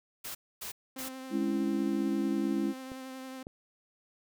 white noise bursts, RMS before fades -40 dBFS, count 3, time 0.24-1.09 s, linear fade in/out 10 ms, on 110 ms, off 260 ms
sawtooth tone with vibrato, 261.6 Hz, C4, in tune, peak -37 dBFS, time 0.96-3.43 s, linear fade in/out 5 ms, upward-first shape triangle, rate 11 Hz, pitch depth 21 cents each way
sine chord, C# minor, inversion second, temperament just, 207.9 / 277.2 / 332.6 Hz, G#3 / C#4 / E4, +2 / 0 / +16 cents, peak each -32 dBFS, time 1.3-2.74 s, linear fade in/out 50 ms
clicks, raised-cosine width 2 ms, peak -31 / -30 dBFS, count 2, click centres 2.918 / 3.469 s
effects none

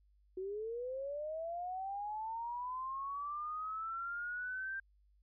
sine linear sweep, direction up, 366.6 to 1583 Hz, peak -38 dBFS, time 0.37-4.8 s, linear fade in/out 5 ms, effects added 50 Hz sine -66 dBFS peak until 5.22 s

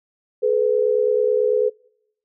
sine tone pair together, 427.5 / 496.6 Hz, A4 / B4, -50 / +9 cents, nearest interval minor third, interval 259 cents, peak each -18 dBFS, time 0.42-1.7 s, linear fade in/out 20 ms, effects noise-tail reverb RT60 0.8 s tail -26 dB re dry

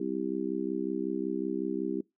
harmonic tone, 65.41 Hz, C2, in tune, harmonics 3 / 4 / 5 / 6, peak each -38 / -35 / -33 / -35 dBFS, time 0-2.01 s, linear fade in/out 5 ms, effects noise-tail reverb RT60 0.2 s tail -23 dB re dry

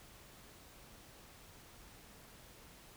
silence, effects pink hiss -58 dBFS RMS until 2.96 s

